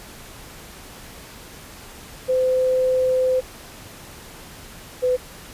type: tone pair in turn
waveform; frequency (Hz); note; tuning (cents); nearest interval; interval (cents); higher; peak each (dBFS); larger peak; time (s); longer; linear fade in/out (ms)
sine; 513 / 503.3; C5 / B4; -34 / +33; unison; 33; first; -16; neither; 2.28-3.41 / 5.02-5.17; first; 20
effects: pink hiss -41 dBFS RMS until 5.53 s + resampled to 32000 Hz